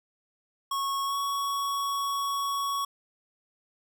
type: tone with pitch glide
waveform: square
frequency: 1100 to 1116.6 Hz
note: C#6 to C#6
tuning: -14 to +12 cents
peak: -28 dBFS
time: 0.71-2.85 s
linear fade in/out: 5 ms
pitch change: +26 cents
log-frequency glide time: 1.05-1.16 s
effects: none